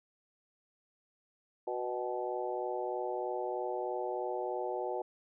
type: harmonic tone with a mistuned harmonic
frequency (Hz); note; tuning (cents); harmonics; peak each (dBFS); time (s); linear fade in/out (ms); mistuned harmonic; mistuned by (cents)
123.1; B2; -5; 3 / 4 / 5 / 6 / 7; -38 / -39 / -40 / -41 / -41; 1.67-5.02; 5; 6; +46
effects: none